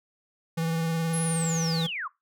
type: tone with vibrato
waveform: square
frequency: 164.2 Hz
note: E3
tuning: 6 cents flat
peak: -26 dBFS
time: 0.57-1.87 s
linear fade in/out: 10 ms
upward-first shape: sine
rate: 19 Hz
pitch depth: 23 cents each way
type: linear sweep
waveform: sine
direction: down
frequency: 11175 to 985 Hz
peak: -30 dBFS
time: 1.13-2.08 s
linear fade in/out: 10 ms
effects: noise-tail reverb RT60 0.2 s tail -21 dB re dry